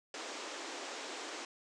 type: band-pass noise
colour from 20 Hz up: pink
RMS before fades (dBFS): -44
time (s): 0.14-1.45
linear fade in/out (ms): 2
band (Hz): 280 to 7800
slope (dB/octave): 48
effects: none